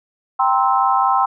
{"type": "chord", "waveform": "sine", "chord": "C dominant seventh", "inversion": "second", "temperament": "just", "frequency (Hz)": [784.9, 941.9, 1046.5, 1308.1], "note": ["G5", "Bb5", "C6", "E6"], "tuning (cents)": [2, 18, 0, -14], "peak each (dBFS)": [-17, -22, -17, -20], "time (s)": [0.39, 1.26], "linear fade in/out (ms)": 10, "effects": []}